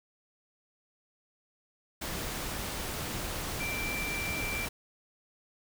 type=tone in noise; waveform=sine; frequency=2349 Hz; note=D7; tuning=in tune; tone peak=-34 dBFS; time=3.6-4.66 s; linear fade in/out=10 ms; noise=pink; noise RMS=-36 dBFS; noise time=2.01-4.69 s; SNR=-1 dB; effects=none